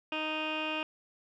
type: tone with low-pass filter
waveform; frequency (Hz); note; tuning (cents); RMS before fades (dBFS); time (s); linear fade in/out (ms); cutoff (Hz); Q
15% pulse; 310.8; D#4; -2; -34; 0.12-0.83; 2; 2600; 8.6
effects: none